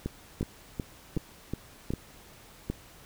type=two click trains; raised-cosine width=3 ms; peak=-18 / -17 dBFS; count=6 / 4; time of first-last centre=0.06-1.905 / 0.41-2.7 s; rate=2.71 / 1.31 Hz; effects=pink hiss -53 dBFS RMS until 3.05 s